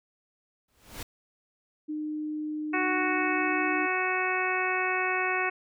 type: noise with exponential growth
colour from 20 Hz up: pink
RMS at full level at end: -35 dBFS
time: 0.68-1.03 s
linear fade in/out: 5 ms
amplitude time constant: 74 ms
type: tone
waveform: sine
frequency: 304.7 Hz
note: D#4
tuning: 36 cents flat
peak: -30 dBFS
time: 1.88-3.87 s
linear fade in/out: 20 ms
type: harmonic tone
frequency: 370 Hz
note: F#4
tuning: in tune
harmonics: 1 / 2 / 3 / 4 / 5 / 6 / 7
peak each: -33 / -33 / -33 / -33 / -33 / -33 / -33 dBFS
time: 2.73-5.5 s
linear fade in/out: 10 ms
effects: none